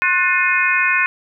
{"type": "harmonic tone with a mistuned harmonic", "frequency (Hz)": 356.4, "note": "F4", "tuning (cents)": 35, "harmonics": [3, 4, 5, 6, 7], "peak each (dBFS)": [-22, -19, -20, -22, -18], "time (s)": [0.02, 1.06], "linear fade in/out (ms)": 0, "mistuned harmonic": 4, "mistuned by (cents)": 63, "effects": []}